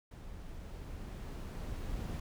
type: noise with level ramp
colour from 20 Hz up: brown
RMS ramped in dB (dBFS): -48 to -38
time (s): 0.11-2.2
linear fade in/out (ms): 5
effects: none